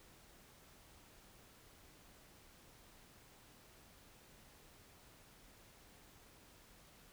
silence, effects pink hiss -63 dBFS RMS until 7.12 s

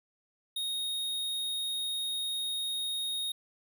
square tone, 3729 Hz, A#7, in tune, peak -32 dBFS, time 0.56-3.32 s, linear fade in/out 5 ms, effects none

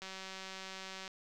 click train, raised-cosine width 0.2 ms, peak -28 dBFS, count 202, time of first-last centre 0.02-1.078 s, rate 190 Hz, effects none

